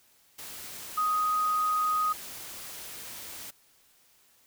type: tone in noise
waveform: sine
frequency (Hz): 1249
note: D#6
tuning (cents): +6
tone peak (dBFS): -24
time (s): 0.97-2.13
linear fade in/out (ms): 10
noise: white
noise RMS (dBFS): -42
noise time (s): 0.38-3.51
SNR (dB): +15
effects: white hiss -63 dBFS RMS until 4.46 s